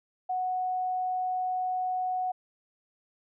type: tone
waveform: sine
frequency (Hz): 738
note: F#5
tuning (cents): -5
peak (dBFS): -27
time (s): 0.29-2.32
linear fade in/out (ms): 10
effects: none